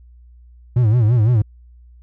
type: tone with vibrato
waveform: triangle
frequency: 114.6 Hz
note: A#2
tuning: 29 cents flat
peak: -9 dBFS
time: 0.76-1.42 s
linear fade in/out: 5 ms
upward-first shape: sine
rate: 5.9 Hz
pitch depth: 160 cents each way
effects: added 60 Hz sine -42 dBFS peak until 2.02 s